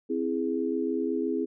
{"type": "chord", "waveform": "sine", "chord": "C augmented", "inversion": "none", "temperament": "equal", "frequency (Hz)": [261.6, 329.6, 415.3], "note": ["C4", "E4", "G#4"], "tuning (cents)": [0, 0, 0], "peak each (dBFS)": -30, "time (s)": [0.09, 1.46], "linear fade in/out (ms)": 20, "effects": []}